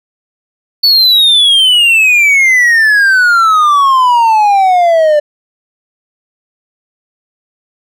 triangle exponential sweep, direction down, 4500 to 587.3 Hz, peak -3 dBFS, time 0.83-5.2 s, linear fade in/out 10 ms, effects none

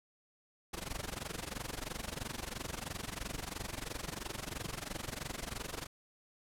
pink noise with amplitude modulation, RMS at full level -38 dBFS, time 0.73-5.87 s, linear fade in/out 10 ms, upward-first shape sine, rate 23 Hz, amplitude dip 90%, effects low-pass 12000 Hz 12 dB/octave

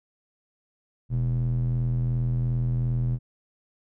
square tone with band-pass filter, 41.37 Hz, E1, 7 cents sharp, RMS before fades -25 dBFS, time 1.09-3.19 s, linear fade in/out 50 ms, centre 120 Hz, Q 2.9, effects none

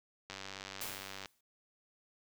click train, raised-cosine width 0.2 ms, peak -26 dBFS, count 94, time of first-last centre 0.3-1.258 s, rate 97.1 Hz
white noise with exponential decay, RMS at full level -39 dBFS, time 0.81-1.41 s, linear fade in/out 5 ms, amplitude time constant 130 ms
effects none

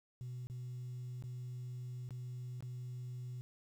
sine tone with dropouts, 124.5 Hz, B2, 14 cents sharp, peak -40 dBFS, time 0.21-3.41 s, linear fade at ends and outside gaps 0 ms, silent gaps 0.47-0.499 / 1.224-1.238 / 2.09-2.107 / 2.606-2.625 s, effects tanh soft clip ceiling -39 dBFS + 11-bit

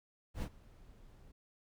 brown noise with ADSR envelope, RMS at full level -35 dBFS, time 0.34-1.32 s, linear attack 86 ms, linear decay 60 ms, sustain -23 dB, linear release 9 ms, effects none

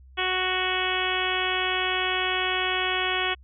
harmonic tone, 370 Hz, F#4, in tune, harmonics 1 / 2 / 3 / 4 / 5 / 6 / 7 / 8 / 9, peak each -32 / -32 / -32 / -32 / -32 / -32 / -32 / -32 / -32 dBFS, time 0.17-3.35 s, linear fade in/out 20 ms, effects added 65 Hz sine -47 dBFS peak until 3.43 s

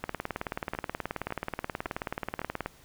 two click trains, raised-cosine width 0.5 ms, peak -16 / -20 dBFS, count 50 / 4, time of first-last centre 0.04-2.66 / 0.75-2.417 s, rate 18.7 / 1.8 Hz, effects pink hiss -57 dBFS RMS until 2.84 s

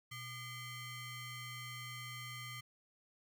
25% pulse ring-modulated tone, 1085 Hz, C#6, 37 cents flat, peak -38 dBFS, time 0.11-2.61 s, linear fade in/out 10 ms, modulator 961 Hz, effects none

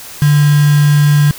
sine tone with quantisation, 146.8 Hz, D3, in tune, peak -6 dBFS, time 0.22-1.31 s, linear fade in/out 0 ms, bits 3, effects white hiss -31 dBFS RMS until 1.38 s

